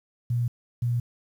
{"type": "tone bursts at uneven times", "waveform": "sine", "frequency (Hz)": 120.1, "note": "B2", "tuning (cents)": -48, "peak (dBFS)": -22, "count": 2, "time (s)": [[0.3, 0.48], [0.82, 1]], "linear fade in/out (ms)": 5, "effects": ["9-bit"]}